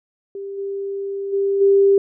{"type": "tone with level steps", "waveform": "sine", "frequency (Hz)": 395.5, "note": "G4", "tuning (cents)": 15, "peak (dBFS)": [-27, -23, -16, -10], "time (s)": [0.35, 1.98], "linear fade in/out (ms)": 2, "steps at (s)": [0.57, 1.32, 1.6], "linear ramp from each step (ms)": 20, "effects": []}